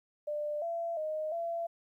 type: tone with pitch steps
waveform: sine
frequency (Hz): 595 / 675 / 620 / 676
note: D5 / E5 / D#5 / E5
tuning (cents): +22 / +41 / -6 / +43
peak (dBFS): -32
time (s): 0.27-1.67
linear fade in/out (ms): 10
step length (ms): 350
effects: 12-bit